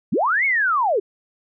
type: linear two-way sweep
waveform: sine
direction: up then down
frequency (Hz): 132.6 to 2237 to 358.7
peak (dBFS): -16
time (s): 0.12-1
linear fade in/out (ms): 10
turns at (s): 0.45
effects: none